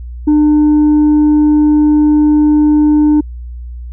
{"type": "tone", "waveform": "sine", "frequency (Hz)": 300, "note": "D4", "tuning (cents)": 37, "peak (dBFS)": -3, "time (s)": [0.27, 3.21], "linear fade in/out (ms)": 10, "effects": ["tanh soft clip ceiling -5 dBFS", "added 60 Hz sine -23 dBFS peak until 3.92 s"]}